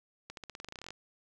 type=accelerating click train; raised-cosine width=0.2 ms; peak=-26 dBFS; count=16; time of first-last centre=0.3-0.906 s; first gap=72 ms; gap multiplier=0.91; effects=none